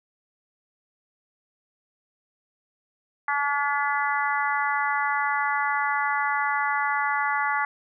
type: harmonic tone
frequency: 286.1 Hz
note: D4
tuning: 45 cents flat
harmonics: 3 / 4 / 5 / 6 / 7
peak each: -27 / -28 / -29 / -30 / -30 dBFS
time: 3.28-7.65 s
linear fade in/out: 2 ms
effects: none